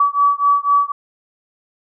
sine beating tone pair, 1142 / 1146 Hz, D6 / D6, -49 / -43 cents, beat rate 4 Hz, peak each -15 dBFS, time 0-0.92 s, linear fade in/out 5 ms, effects none

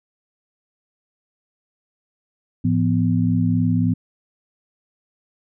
sine tone cluster, 107.7 / 171.1 / 250 Hz, A2 / F3 / B3, -37 / -35 / +21 cents, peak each -20 dBFS, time 2.64-3.94 s, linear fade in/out 10 ms, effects none

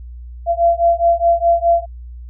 sine beating tone pair, 679 / 683.8 Hz, F5 / F5, -49 / -37 cents, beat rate 4.8 Hz, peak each -14 dBFS, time 0.46-1.86 s, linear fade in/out 50 ms, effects added 60 Hz sine -30 dBFS peak until 2.29 s

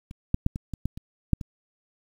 clicks, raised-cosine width 5 ms, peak -27 / -9 / -9 / -19 / -20 / -14 / -25 / -7 / -21 dBFS, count 9, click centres 0.111 / 0.344 / 0.464 / 0.559 / 0.737 / 0.856 / 0.975 / 1.333 / 1.412 s, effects 8-bit

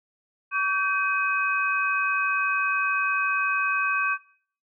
sine tone cluster, 1137 / 1552 / 2526 Hz, C#6 / G6 / D#7, +44 / -18 / +26 cents, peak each -26 dBFS, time 0.51-4.18 s, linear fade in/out 50 ms, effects noise-tail reverb RT60 0.5 s tail -19 dB re dry

